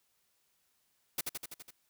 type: noise with echo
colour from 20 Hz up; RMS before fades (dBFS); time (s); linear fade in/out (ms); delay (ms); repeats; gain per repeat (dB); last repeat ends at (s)
white; -33; 1.18-1.21; 5; 83; 6; -3; 1.708
effects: white hiss -75 dBFS RMS until 1.89 s